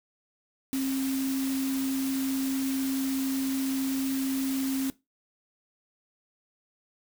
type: tone in noise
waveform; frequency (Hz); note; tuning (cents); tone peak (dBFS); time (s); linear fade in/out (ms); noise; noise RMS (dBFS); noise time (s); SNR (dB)
sine; 267.6; C4; +39; -26; 0.73-4.9; 0; white; -38; 0.73-4.9; +9
effects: noise-tail reverb RT60 0.2 s tail -18 dB re dry